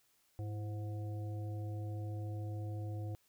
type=harmonic tone with a mistuned harmonic; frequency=103.83 Hz; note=G#2; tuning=in tune; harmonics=1 / 3 / 5 / 7; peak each=-38 / -49 / -53 / -55 dBFS; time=0.39-3.15 s; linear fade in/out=0 ms; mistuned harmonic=3; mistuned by=+100 cents; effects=white hiss -73 dBFS RMS until 3.28 s